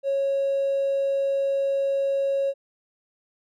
triangle tone with hard clipping, 550 Hz, C#5, 14 cents flat, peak -21 dBFS, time 0.03-2.54 s, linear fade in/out 50 ms, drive 3 dB, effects none

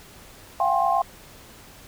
sine tone cluster, 687 / 755 / 804 / 1061 Hz, F5 / F#5 / G5 / C6, -29 / +35 / +44 / +24 cents, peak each -24 dBFS, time 0.6-1.02 s, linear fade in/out 2 ms, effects pink hiss -47 dBFS RMS until 1.87 s

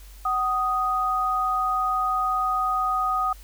sine tone pair together, 751 / 1244.5 Hz, F#5 / D#6, +26 / 0 cents, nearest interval major sixth, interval 874 cents, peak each -27 / -22 dBFS, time 0.25-3.33 s, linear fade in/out 5 ms, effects added 48 Hz sine -42 dBFS peak until 3.43 s + white hiss -52 dBFS RMS until 3.43 s

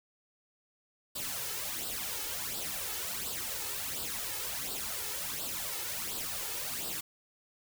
white noise with flanger, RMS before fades -37 dBFS, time 1.15-7.01 s, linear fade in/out 10 ms, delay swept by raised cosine 0.23 to 2.33 ms, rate 1.4 Hz, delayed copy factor +0.65, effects none

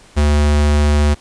square tone, 73.8 Hz, D2, 9 cents sharp, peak -11 dBFS, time 0.16-1.15 s, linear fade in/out 20 ms, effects pink hiss -45 dBFS RMS until 1.2 s + resampled to 22050 Hz

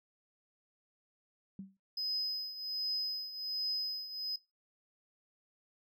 sine tone with exponential decay, 193.3 Hz, G3, 24 cents flat, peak -38 dBFS, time 1.59-1.77 s, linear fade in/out 2 ms, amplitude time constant 37 ms
triangle tone with tremolo, 5040 Hz, D#8, 21 cents sharp, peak -29 dBFS, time 1.97-4.36 s, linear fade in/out 5 ms, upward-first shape triangle, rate 1.3 Hz, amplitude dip 80%
effects noise-tail reverb RT60 0.2 s tail -17 dB re dry + tanh soft clip ceiling -29 dBFS

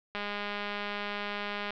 click train, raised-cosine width 0.3 ms, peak -19 dBFS, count 320, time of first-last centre 0.15-1.706 s, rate 205 Hz, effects low-pass 4000 Hz 12 dB/octave

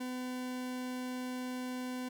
40% pulse tone, 252.4 Hz, B3, 38 cents sharp, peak -36 dBFS, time 0-2.09 s, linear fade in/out 10 ms, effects none

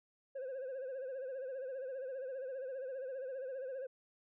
sine tone with vibrato, 525 Hz, C5, 6 cents sharp, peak -37 dBFS, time 0.35-3.87 s, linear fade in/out 10 ms, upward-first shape sine, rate 15 Hz, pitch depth 84 cents each way, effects tanh soft clip ceiling -39 dBFS

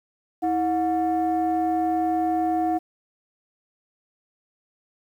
sine tone pair together, 323 / 725.9 Hz, E4 / F#5, -35 / -33 cents, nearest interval octave + major second, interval 1402 cents, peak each -22 / -21 dBFS, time 0.42-2.79 s, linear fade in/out 20 ms, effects tanh soft clip ceiling -16 dBFS + 9-bit

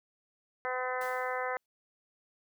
harmonic tone, 254 Hz, B3, 49 cents sharp, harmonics 2 / 3 / 4 / 5 / 6 / 7 / 8, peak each -36 / -38 / -39 / -40 / -41 / -41 / -42 dBFS, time 0.65-1.57 s, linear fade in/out 0 ms
white noise with exponential decay, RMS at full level -48 dBFS, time 1.01-1.66 s, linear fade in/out 2 ms, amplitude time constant 140 ms
effects none

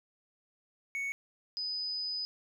triangle / sine tone pair in turn, 2220 / 4994 Hz, C#7 / D#8, +2 / +6 cents, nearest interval octave + major second, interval 1404 cents, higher second, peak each -31 / -33 dBFS, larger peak first, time 0.95-1.12 / 1.57-2.25 s, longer second, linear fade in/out 0 ms, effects none

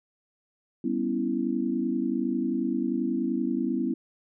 sine chord, C# half-diminished seventh, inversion second, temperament equal, 196 / 246.9 / 277.2 / 329.6 Hz, G3 / B3 / C#4 / E4, 0 / 0 / 0 / 0 cents, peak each -33 / -28 / -31 / -30 dBFS, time 0.84-3.94 s, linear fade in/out 5 ms, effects none

